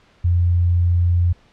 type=tone; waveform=sine; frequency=87.31 Hz; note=F2; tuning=in tune; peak=-13 dBFS; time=0.24-1.33 s; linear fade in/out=10 ms; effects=pink hiss -54 dBFS RMS until 1.52 s + low-pass 4000 Hz 12 dB/octave